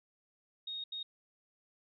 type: tone bursts at uneven times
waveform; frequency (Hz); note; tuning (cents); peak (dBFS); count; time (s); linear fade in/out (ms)
sine; 3728; A#7; -1; -38; 2; 0.67-0.84 / 0.92-1.03; 5
effects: none